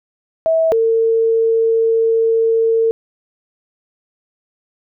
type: tone pair in turn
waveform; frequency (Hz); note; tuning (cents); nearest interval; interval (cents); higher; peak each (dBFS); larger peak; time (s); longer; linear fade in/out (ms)
sine; 649 / 452.5; E5 / A4; -27 / +48; tritone; 625; first; -11; neither; 0.46-0.72 / 0.72-2.91; second; 0
effects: none